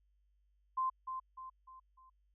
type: tone with echo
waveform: sine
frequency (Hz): 1041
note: C6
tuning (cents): -9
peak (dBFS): -31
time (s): 0.77-0.9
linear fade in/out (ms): 10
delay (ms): 300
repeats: 4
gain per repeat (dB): -7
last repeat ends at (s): 2.1
effects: added 50 Hz sine -70 dBFS peak until 2.34 s